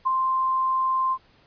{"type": "tone with ADSR envelope", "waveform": "sine", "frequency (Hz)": 1046.5, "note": "C6", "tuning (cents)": 0, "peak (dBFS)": -16, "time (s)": [0.05, 1.18], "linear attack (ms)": 23, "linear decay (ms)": 4, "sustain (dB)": -4, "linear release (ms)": 58, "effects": ["pink hiss -58 dBFS RMS until 1.46 s", "resampled to 11025 Hz"]}